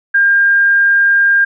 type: tone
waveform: sine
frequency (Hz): 1605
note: G6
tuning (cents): +40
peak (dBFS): -7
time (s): 0.14-1.45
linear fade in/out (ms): 10
effects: none